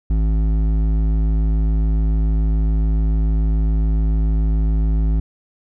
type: tone with hard clipping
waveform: sine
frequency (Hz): 53.5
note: A1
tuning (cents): -48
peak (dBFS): -16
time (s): 0.1-5.2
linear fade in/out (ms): 5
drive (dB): 10
effects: none